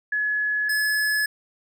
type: tone pair in turn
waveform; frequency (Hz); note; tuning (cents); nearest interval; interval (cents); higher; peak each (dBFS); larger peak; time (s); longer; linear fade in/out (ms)
sine / square; 1698 / 1707.7; G#6 / G#6; +38 / +48; unison; 10; second; -21; neither; 0.12-0.69 / 0.69-1.26; neither; 5
effects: none